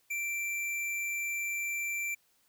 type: tone with hard clipping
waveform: sine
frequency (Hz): 2349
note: D7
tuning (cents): 0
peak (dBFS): -33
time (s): 0.1-2.15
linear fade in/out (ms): 10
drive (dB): 16
effects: white hiss -70 dBFS RMS until 2.48 s